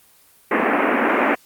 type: band-pass noise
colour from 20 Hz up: pink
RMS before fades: -18 dBFS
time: 0.51-1.35 s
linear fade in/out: 5 ms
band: 230 to 2400 Hz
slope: 48 dB/octave
effects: white hiss -53 dBFS RMS until 1.45 s + Opus 32 kbps